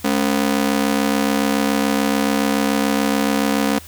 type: ring-modulated tone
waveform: sawtooth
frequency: 246.9 Hz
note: B3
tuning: in tune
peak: -9 dBFS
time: 0.04-3.79 s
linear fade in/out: 10 ms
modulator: 33.5 Hz
effects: added 81 Hz sine -41 dBFS peak until 3.87 s + white hiss -41 dBFS RMS until 3.87 s